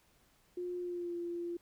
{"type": "tone with pitch glide", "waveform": "sine", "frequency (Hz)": [356.4, 344.9], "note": ["F4", "F4"], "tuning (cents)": [35, -22], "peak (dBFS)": -36, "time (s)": [0.57, 1.57], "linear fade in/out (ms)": 5, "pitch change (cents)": -57, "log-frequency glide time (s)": [0.79, 1.16], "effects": ["pink hiss -69 dBFS RMS until 1.61 s"]}